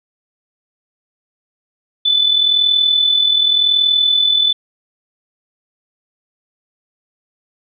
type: tone with amplitude modulation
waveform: sine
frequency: 3499 Hz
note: A7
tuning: 10 cents flat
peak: -8 dBFS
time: 2.05-4.53 s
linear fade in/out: 10 ms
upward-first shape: sine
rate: 40.9 Hz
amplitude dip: 55%
effects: none